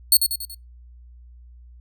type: tone with echo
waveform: 5% pulse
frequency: 4385 Hz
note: C#8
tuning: 20 cents flat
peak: -4 dBFS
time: 0.12-0.17 s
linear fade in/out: 2 ms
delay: 94 ms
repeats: 4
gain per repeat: -6 dB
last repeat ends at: 0.546 s
effects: noise-tail reverb RT60 0.2 s tail -26 dB re dry + added 60 Hz sine -43 dBFS peak until 1.8 s